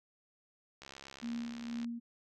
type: click train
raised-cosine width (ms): 0.2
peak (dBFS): -31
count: 71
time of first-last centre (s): 0.82-1.845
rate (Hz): 68.3
type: tone with tremolo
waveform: sine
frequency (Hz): 235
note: A#3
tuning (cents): +14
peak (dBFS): -35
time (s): 1.22-2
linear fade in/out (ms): 20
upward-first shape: sine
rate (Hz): 2.1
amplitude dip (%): 55
effects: none